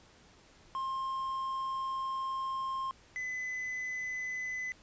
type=tone pair in turn; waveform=triangle; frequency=1062 / 2012 Hz; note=C6 / B6; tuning=+25 / +32 cents; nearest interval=major seventh; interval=1107 cents; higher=second; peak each=-31 / -33 dBFS; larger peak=first; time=0.75-2.91 / 3.16-4.72 s; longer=first; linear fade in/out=0 ms; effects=pink hiss -60 dBFS RMS until 4.82 s + resampled to 16000 Hz